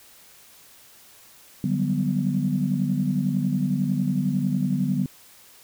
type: chord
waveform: sine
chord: G major seventh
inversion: second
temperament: equal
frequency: 146.83 / 185 / 196 / 246.9 Hz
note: D3 / F#3 / G3 / B3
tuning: 0 / 0 / 0 / 0 cents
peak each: -26 dBFS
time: 1.64-5.06 s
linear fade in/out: 2 ms
effects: tanh soft clip ceiling -10 dBFS + white hiss -51 dBFS RMS until 5.63 s